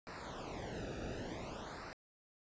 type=noise with flanger; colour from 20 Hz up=brown; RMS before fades=-45 dBFS; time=0.07-1.93 s; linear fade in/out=0 ms; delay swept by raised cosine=0.3 to 0.96 ms; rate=0.55 Hz; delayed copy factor=-0.95; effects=resampled to 16000 Hz